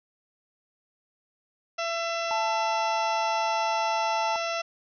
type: harmonic tone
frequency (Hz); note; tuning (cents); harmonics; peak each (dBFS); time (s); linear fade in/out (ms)
671; E5; +31; 1 / 2 / 3 / 4 / 5 / 6 / 7 / 8 / 9; -30 / -33 / -39 / -35 / -42 / -43 / -48 / -40 / -44; 1.78-4.62; 10
type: tone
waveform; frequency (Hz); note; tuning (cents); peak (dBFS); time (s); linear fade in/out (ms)
sine; 880; A5; 0; -26; 2.31-4.36; 0
effects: none